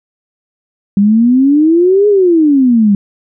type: exponential two-way sweep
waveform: sine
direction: up then down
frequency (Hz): 196 to 421.1 to 196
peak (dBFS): -5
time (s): 0.97-2.95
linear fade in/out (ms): 2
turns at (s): 2.08
effects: none